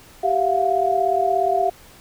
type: tone cluster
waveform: sine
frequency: 390.4 / 678 / 715 Hz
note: G4 / E5 / F5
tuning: -7 / +49 / +41 cents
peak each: -23 / -20 / -20 dBFS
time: 0.23-1.7 s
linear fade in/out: 10 ms
effects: pink hiss -47 dBFS RMS until 2 s